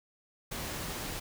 pink noise, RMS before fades -38 dBFS, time 0.51-1.2 s, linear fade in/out 10 ms, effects none

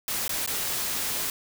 white noise with dropouts, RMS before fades -29 dBFS, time 0.08-1.3 s, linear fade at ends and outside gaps 1 ms, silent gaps 0.279-0.293 / 0.462-0.475 s, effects none

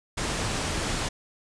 pink low-pass noise, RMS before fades -29 dBFS, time 0.17-1.09 s, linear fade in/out 10 ms, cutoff 9400 Hz, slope 48 dB/octave, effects none

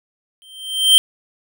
square tone with exponential growth, 3136 Hz, G7, in tune, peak -5 dBFS, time 0.42-0.98 s, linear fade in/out 0 ms, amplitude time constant 120 ms, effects none

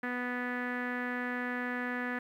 sawtooth tone with low-pass filter, 246.9 Hz, B3, in tune, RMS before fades -35 dBFS, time 0.03-2.19 s, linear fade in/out 5 ms, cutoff 1800 Hz, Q 6.2, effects 11-bit

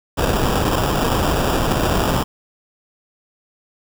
pink noise with sample-and-hold, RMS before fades -18 dBFS, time 0.17-2.24 s, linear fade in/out 20 ms, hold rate 2100 Hz, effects none

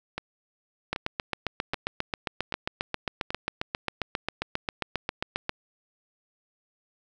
two click trains, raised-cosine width 0.3 ms, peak -15 / -11 dBFS, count 5 / 35, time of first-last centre 0.18-3.305 / 0.93-5.494 s, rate 1.28 / 7.45 Hz, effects none

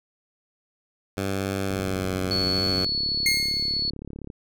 10% pulse tone with pitch glide, 97.1 to 93.41 Hz, G2 to F#2, -16 to +17 cents, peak -17 dBFS, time 1.17-2.85 s, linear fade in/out 5 ms, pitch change -67 cents, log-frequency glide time 1.64-2.1 s
click train, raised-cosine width 3 ms, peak -24 dBFS, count 93, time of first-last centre 1.71-4.302 s, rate 35.5 Hz
sine tone, 4405 Hz, C#8, 12 cents flat, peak -23 dBFS, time 2.31-3.9 s, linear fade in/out 2 ms
sawtooth tone with exponential decay, 2137 Hz, C7, 36 cents sharp, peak -14 dBFS, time 3.26-3.82 s, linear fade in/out 2 ms, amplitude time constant 120 ms
effects none

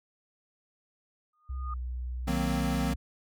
sine tone with exponential growth, 1227 Hz, D#6, 25 cents flat, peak -34 dBFS, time 1.33-1.74 s, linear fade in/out 5 ms, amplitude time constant 89 ms
sine tone with pitch glide, 65.41 to 61.85 Hz, C2 to B1, 0 to +3 cents, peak -32 dBFS, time 1.49-2.96 s, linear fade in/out 10 ms, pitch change -97 cents, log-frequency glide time 1.65-1.79 s
square chord, C half-diminished seventh, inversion first, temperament equal, 155.56 / 185 / 233.1 / 261.6 Hz, Eb3 / Gb3 / Bb3 / C4, 0 / 0 / 0 / 0 cents, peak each -34 dBFS, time 2.27-2.94 s, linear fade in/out 10 ms
effects none

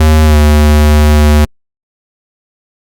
square tone with pitch glide, 77.78 to 75.09 Hz, D#2 to D2, 0 to +39 cents, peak -4 dBFS, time 0-1.45 s, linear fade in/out 5 ms, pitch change -61 cents, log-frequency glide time 0.24-0.37 s, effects Opus 48 kbps

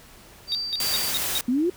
sine tone with tremolo, 4660 Hz, D8, 14 cents flat, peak -25 dBFS, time 0.47-1.13 s, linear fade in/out 50 ms, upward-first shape sine, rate 3 Hz, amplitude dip 35%
triangle tone bursts, 3755 Hz, A#7, 12 cents sharp, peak -22 dBFS, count 5, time 0.52-1.38 s, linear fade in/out 0 ms, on 28 ms, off 180 ms
white noise, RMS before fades -27 dBFS, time 0.8-1.41 s, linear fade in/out 2 ms
sine exponential sweep, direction up, 234.8 to 374.1 Hz, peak -19 dBFS, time 1.48-1.7 s, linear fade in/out 5 ms
effects pink hiss -49 dBFS RMS until 1.76 s

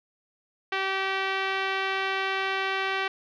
5% pulse tone with low-pass filter, 385.4 Hz, G4, 29 cents flat, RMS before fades -28 dBFS, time 0.72-3.08 s, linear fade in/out 5 ms, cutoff 2400 Hz, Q 1, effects none

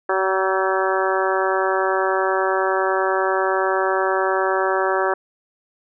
harmonic tone with a mistuned harmonic, 189.9 Hz, F#3, 45 cents sharp, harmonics 2 / 3 / 4 / 5 / 6 / 7 / 8 / 9, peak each -22 / -24 / -25 / -26 / -27 / -27 / -28 / -29 dBFS, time 0.09-5.14 s, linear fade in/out 5 ms, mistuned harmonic 8, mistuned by +35 cents, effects none

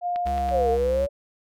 sine tone, 707 Hz, F5, 21 cents sharp, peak -23 dBFS, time 0.01-0.78 s, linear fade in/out 50 ms
click train, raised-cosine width 0.3 ms, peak -21 dBFS, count 4, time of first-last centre 0.16-0.489 s, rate 9.11 Hz
square tone with vibrato, 67.6 Hz, C#2, 43 cents flat, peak -29 dBFS, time 0.25-1.07 s, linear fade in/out 20 ms, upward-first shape triangle, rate 2.7 Hz, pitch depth 49 cents each way
sine exponential two-way sweep, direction down then up, 575 to 453.4 to 575 Hz, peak -20 dBFS, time 0.5-1.09 s, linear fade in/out 50 ms, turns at 0.7 s
effects none

